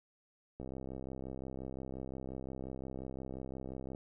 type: click train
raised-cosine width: 2 ms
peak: -30 dBFS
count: 221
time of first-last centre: 0.6-3.949 s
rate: 65.7 Hz
effects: none